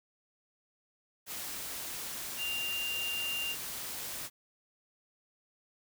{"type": "tone in noise", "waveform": "sine", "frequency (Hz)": 2791, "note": "F7", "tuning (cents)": -2, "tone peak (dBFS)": -33, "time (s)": [2.37, 3.56], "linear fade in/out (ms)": 50, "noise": "white", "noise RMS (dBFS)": -40, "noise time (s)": [1.26, 4.3], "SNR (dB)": 4, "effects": []}